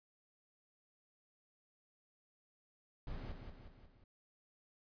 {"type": "noise with echo", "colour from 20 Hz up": "brown", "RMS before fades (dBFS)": -44, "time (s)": [3.07, 3.32], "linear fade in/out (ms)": 2, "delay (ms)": 180, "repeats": 4, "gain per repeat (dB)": -5, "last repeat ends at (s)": 4.04, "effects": ["resampled to 11025 Hz"]}